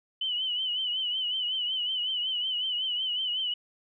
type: tone with vibrato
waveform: sine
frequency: 3003 Hz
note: F#7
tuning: 25 cents sharp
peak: -27 dBFS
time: 0.21-3.54 s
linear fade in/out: 5 ms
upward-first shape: triangle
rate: 5.4 Hz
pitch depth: 83 cents each way
effects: none